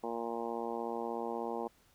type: harmonic tone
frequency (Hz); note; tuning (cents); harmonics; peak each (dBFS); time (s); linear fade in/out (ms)
116.54; A#2; 0; 2 / 3 / 4 / 5 / 6 / 7 / 8 / 9; -43 / -42 / -40 / -45 / -45 / -42 / -45 / -49; 0.03-1.68; 10
effects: pink hiss -67 dBFS RMS until 1.94 s